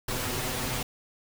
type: noise with comb filter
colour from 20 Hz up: pink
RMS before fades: -31 dBFS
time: 0.08-0.83 s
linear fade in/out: 5 ms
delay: 7.9 ms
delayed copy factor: +0.8
effects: none